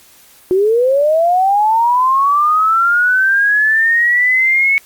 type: linear sweep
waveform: sine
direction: up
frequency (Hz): 359.2 to 2217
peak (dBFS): -9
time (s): 0.51-4.78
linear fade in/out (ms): 0
effects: white hiss -45 dBFS RMS until 4.85 s + Opus 48 kbps